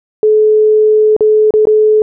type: tone with dropouts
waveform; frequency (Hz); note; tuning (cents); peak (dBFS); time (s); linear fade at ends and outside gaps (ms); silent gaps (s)
sine; 429.5; A4; -42; -5; 0.23-2.02; 1; 1.165-1.207 / 1.507-1.538 / 1.654-1.671
effects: none